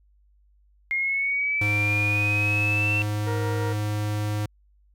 sine linear sweep, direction up, 2129 to 2700 Hz, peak -22 dBFS, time 0.91-3.02 s, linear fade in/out 0 ms
square tone with pitch glide, 103.83 to 105.04 Hz, G#2 to G#2, 0 to +20 cents, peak -25 dBFS, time 1.61-4.46 s, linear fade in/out 5 ms, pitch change +20 cents, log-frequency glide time 2.31-3.32 s
harmonic tone, 469.8 Hz, A#4, 13 cents sharp, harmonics 1 / 2 / 3 / 4, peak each -30 / -36 / -40 / -42 dBFS, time 3.26-3.74 s, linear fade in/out 20 ms
effects added 50 Hz sine -57 dBFS peak until 4.94 s

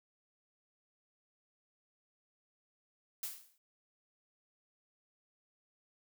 blue noise with exponential decay, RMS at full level -37 dBFS, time 3.23-3.58 s, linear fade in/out 2 ms, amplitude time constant 74 ms, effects none

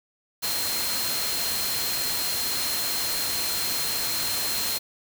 sine tone in noise, 4186 Hz, C8, in tune, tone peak -30 dBFS, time 0.42-4.79 s, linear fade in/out 20 ms, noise white, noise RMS -28 dBFS, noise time 0.42-4.79 s, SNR -5 dB, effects none

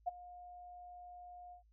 sine tone with ADSR envelope, 713 Hz, F5, 36 cents sharp, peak -31 dBFS, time 0.06-1.63 s, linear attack 20 ms, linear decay 18 ms, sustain -19 dB, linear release 110 ms, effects added 54 Hz sine -65 dBFS peak until 1.72 s

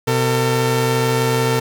sawtooth tone pair together, 126.56 / 451 Hz, B2 / A4, +43 / +43 cents, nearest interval octave + minor seventh, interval 2200 cents, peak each -14 dBFS, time 0.07-1.6 s, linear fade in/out 10 ms, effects none

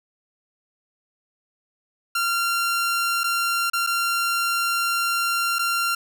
sawtooth tone with dropouts, 1380 Hz, F6, 21 cents flat, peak -17 dBFS, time 2.15-5.95 s, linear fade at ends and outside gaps 5 ms, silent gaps 3.235-3.24 / 3.7-3.733 / 3.866-3.871 / 5.586-5.591 s, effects none

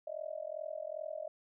sine tone with amplitude modulation, 622 Hz, D#5, 1 cent flat, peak -34 dBFS, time 0.07-1.28 s, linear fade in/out 5 ms, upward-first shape sine, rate 42.5 Hz, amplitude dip 100%, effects none

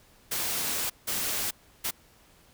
white noise bursts at uneven times, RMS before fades -30 dBFS, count 3, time 0.31-0.9 / 1.07-1.51 / 1.84-1.91 s, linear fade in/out 10 ms, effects pink hiss -59 dBFS RMS until 2.53 s

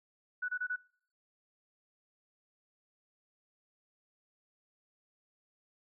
sine tone bursts, 1480 Hz, F#6, in tune, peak -32 dBFS, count 4, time 0.42-0.762 s, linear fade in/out 10 ms, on 66 ms, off 26 ms, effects noise-tail reverb RT60 0.6 s tail -25 dB re dry

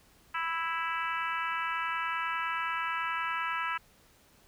harmonic tone, 329.6 Hz, E4, in tune, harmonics 3 / 4 / 5 / 6 / 7 / 8 / 9, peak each -36 / -34 / -37 / -41 / -42 / -40 / -46 dBFS, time 0.34-3.78 s, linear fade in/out 10 ms, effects pink hiss -62 dBFS RMS until 4.47 s

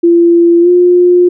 sine tone with pitch glide, 341.3 to 355.6 Hz, F4 to F4, -40 to +31 cents, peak -3 dBFS, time 0.03-1.29 s, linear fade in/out 10 ms, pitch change +71 cents, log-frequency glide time 0.61-0.69 s, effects none

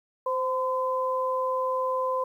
sine tone pair together, 518.5 / 1020 Hz, C5 / C6, -16 / -44 cents, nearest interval octave, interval 1172 cents, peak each -27 dBFS, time 0.26-2.24 s, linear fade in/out 5 ms, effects 10-bit

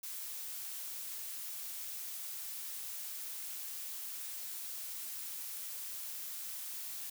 blue noise, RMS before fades -43 dBFS, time 0.03-7.1 s, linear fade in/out 5 ms, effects none

